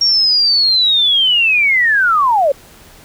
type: linear sweep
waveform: sine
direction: down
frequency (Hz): 5588 to 523.3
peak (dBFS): -9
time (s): 0.01-2.52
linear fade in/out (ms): 5
effects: pink hiss -42 dBFS RMS until 3.04 s